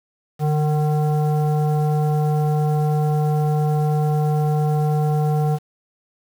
sine tone with frequency modulation, 149.5 Hz, D3, 31 cents sharp, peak -15 dBFS, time 0.39-5.59 s, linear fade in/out 50 ms, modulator 607 Hz, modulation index 0.63, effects tanh soft clip ceiling -11 dBFS + 7-bit

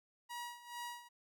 sawtooth tone with tremolo, 959 Hz, A#5, 49 cents sharp, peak -38 dBFS, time 0.29-1.09 s, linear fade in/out 20 ms, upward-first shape sine, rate 2.3 Hz, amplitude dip 80%, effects none

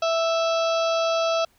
harmonic tone, 659.3 Hz, E5, in tune, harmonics 1 / 2 / 4 / 5 / 6 / 7 / 8 / 9, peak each -21 / -27 / -33 / -35 / -37 / -38 / -39 / -40 dBFS, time 0.02-1.45 s, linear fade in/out 5 ms, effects pink hiss -62 dBFS RMS until 1.58 s

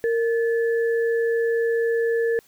sine tone pair together, 461.9 / 1733 Hz, A#4 / A6, -16 / -27 cents, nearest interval octave + major seventh, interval 2289 cents, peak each -19 / -30 dBFS, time 0.04-2.39 s, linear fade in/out 0 ms, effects white hiss -57 dBFS RMS until 2.47 s

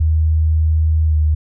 sine tone with pitch glide, 78.9 to 76.79 Hz, D#2 to D#2, +25 to -22 cents, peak -11 dBFS, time 0-1.35 s, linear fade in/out 10 ms, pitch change -47 cents, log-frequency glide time 1.06-1.16 s, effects none

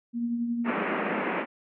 sine tone with tremolo, 236.1 Hz, A#3, 22 cents sharp, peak -24 dBFS, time 0.13-0.74 s, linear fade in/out 50 ms, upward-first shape triangle, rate 11 Hz, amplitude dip 45%
pink band-pass noise, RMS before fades -29 dBFS, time 0.64-1.46 s, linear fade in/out 50 ms, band 190 to 2500 Hz, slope 48 dB/octave
effects none

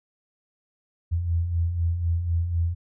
sine beating tone pair, 81.4 / 85.4 Hz, E2 / F2, -21 / -38 cents, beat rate 4 Hz, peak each -31 / -22 dBFS, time 1.11-2.75 s, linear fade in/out 20 ms, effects none

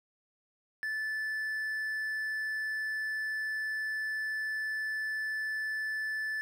triangle tone, 1747 Hz, A6, 13 cents flat, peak -30 dBFS, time 0.83-6.41 s, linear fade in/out 0 ms, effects none

